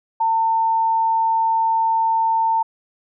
sine tone, 900 Hz, A5, 39 cents sharp, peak -15 dBFS, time 0.2-2.63 s, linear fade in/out 10 ms, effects none

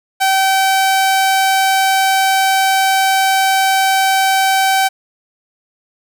sawtooth tone, 770 Hz, G5, 31 cents flat, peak -7 dBFS, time 0.2-4.89 s, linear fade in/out 20 ms, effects none

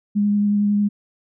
sine tone with vibrato, 205.5 Hz, G#3, 18 cents flat, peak -15 dBFS, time 0.15-0.89 s, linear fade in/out 20 ms, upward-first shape triangle, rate 11 Hz, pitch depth 14 cents each way, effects none

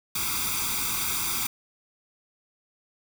white noise with comb filter, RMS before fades -28 dBFS, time 0.15-1.47 s, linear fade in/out 5 ms, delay 0.84 ms, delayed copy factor +0.95, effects none

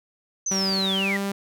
sine linear sweep, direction down, 6240 to 1864.7 Hz, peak -23 dBFS, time 0.46-1.17 s, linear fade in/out 5 ms
sawtooth tone with pitch glide, 192.4 to 198.15 Hz, G3 to G3, -32 to +19 cents, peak -21 dBFS, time 0.51-1.32 s, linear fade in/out 5 ms, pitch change +51 cents, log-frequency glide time 0.95-1.16 s
effects none

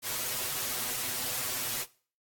white noise with comb filter, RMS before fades -33 dBFS, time 0.02-1.86 s, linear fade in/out 50 ms, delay 8 ms, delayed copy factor +0.95, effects noise-tail reverb RT60 0.4 s tail -19 dB re dry + AAC 64 kbps

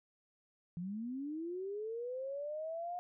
sine linear sweep, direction up, 166.2 to 720 Hz, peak -38 dBFS, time 0.77-2.99 s, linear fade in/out 0 ms, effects none

